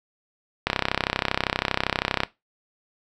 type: click train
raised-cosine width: 0.3 ms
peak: -4 dBFS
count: 52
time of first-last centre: 0.67-2.234 s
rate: 32.6 Hz
effects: noise-tail reverb RT60 0.2 s tail -17 dB re dry